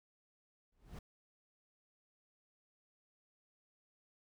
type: noise with exponential growth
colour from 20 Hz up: brown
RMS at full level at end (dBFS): -42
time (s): 0.72-0.99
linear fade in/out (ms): 5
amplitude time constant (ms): 58
effects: none